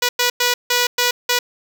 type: tone bursts at uneven times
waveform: 5% pulse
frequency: 488.6 Hz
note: B4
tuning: 19 cents flat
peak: -3 dBFS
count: 6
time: 0.02-0.09 / 0.19-0.3 / 0.4-0.54 / 0.7-0.87 / 0.98-1.11 / 1.29-1.39 s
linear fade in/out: 5 ms
effects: none